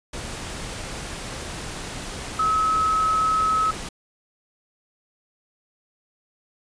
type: tone in noise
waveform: sine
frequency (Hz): 1286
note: E6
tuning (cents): -43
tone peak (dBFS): -18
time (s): 2.39-3.71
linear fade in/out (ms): 5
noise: pink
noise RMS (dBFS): -33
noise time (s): 0.13-3.89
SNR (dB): +12
effects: resampled to 22050 Hz